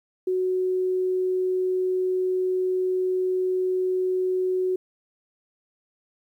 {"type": "tone", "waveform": "sine", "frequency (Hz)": 370, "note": "F#4", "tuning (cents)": 0, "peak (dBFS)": -21, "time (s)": [0.27, 4.76], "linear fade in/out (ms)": 5, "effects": ["10-bit"]}